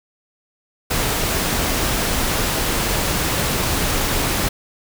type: noise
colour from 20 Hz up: pink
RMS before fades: -20 dBFS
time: 0.9-4.49 s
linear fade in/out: 10 ms
effects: none